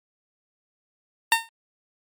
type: tone with exponential decay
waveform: 15% pulse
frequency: 911 Hz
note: A#5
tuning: 40 cents flat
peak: -6 dBFS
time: 1.32-1.49 s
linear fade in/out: 1 ms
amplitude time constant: 35 ms
effects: MP3 64 kbps